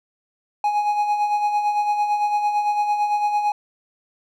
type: tone with tremolo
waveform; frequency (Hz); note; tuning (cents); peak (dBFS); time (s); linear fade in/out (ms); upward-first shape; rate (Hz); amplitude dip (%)
triangle; 832; G#5; +3; -14; 0.64-3.52; 2; sine; 8.9; 50
effects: none